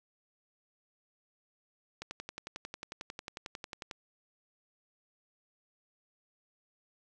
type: click train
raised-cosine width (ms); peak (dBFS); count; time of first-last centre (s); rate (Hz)
0.2; -23; 22; 2.02-3.912; 11.1
effects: none

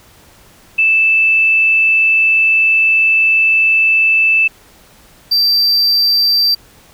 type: tone pair in turn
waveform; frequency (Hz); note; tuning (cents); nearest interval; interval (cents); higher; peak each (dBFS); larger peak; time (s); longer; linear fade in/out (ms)
sine / triangle; 2637 / 4687; E7 / D8; 0 / -4; minor seventh; 996; second; -8; neither; 0.78-4.48 / 5.31-6.55; first; 10
effects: pink hiss -45 dBFS RMS until 6.93 s

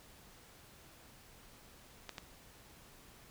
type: clicks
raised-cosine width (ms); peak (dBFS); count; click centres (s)
0.2; -25; 2; 2.093 / 2.182
effects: pink hiss -59 dBFS RMS until 3.3 s

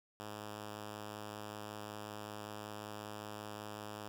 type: tone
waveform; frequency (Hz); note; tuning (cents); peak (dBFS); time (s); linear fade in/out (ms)
5% pulse; 105.3; G#2; +24; -33; 0.2-4.08; 0
effects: none

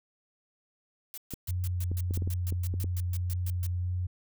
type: noise bursts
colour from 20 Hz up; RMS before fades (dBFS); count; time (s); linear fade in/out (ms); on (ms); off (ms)
blue; -41; 16; 1.14-3.666; 0; 36; 130
type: clicks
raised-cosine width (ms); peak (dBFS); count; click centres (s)
3; -24; 9; 1.337 / 1.916 / 2.109 / 2.175 / 2.222 / 2.275 / 2.524 / 2.74 / 2.843
type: tone with vibrato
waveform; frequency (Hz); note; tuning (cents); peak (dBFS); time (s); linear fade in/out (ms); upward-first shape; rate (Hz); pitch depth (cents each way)
sine; 89.4; F2; +41; -28; 1.48-4.07; 10; sine; 1.7; 11
effects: none

